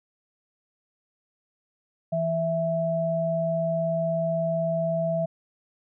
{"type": "tone pair together", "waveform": "sine", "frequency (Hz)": [164.62, 659.3], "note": ["E3", "E5"], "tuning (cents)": [-2, 0], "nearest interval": "2 octaves", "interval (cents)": 2402, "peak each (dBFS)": [-28, -24], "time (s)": [2.12, 5.26], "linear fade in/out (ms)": 10, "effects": []}